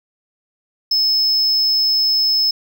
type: tone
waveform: triangle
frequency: 5210 Hz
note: E8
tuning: 21 cents flat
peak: -12 dBFS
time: 0.91-2.51 s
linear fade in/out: 5 ms
effects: none